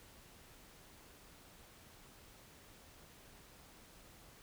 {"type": "silence", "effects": ["pink hiss -60 dBFS RMS until 4.42 s"]}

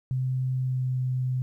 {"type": "tone with pitch glide", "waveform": "sine", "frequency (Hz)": [129.3, 127.96], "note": ["C3", "C3"], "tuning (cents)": [-20, -38], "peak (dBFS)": -24, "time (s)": [0.11, 1.42], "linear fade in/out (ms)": 0, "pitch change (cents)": -18, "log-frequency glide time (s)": [0.56, 0.99], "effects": ["11-bit"]}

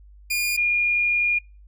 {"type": "tone pair in turn", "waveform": ["sawtooth", "sine"], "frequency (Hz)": [2424, 2424], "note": ["D#7", "D#7"], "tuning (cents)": [-46, -46], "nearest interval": "unison", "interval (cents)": 0, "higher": "neither", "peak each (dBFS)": -18, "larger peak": "neither", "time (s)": [[0.3, 0.57], [0.57, 1.39]], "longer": "second", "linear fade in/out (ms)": 10, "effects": ["noise-tail reverb RT60 0.3 s tail -26 dB re dry", "added 50 Hz sine -45 dBFS peak until 1.67 s"]}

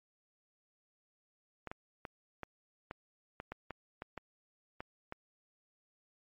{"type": "clicks", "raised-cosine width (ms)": 0.5, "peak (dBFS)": -26, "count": 12, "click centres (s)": [1.673, 1.715, 2.052, 2.433, 2.911, 3.401, 3.52, 3.707, 4.021, 4.177, 4.805, 5.124], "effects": ["MP3 48 kbps"]}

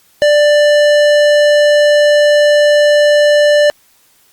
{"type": "tone with tanh clipping", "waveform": "sine", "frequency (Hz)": 590, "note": "D5", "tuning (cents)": 8, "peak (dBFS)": -8, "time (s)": [0.22, 3.7], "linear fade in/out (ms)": 0, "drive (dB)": 18, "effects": ["white hiss -51 dBFS RMS until 4.32 s", "Opus 48 kbps"]}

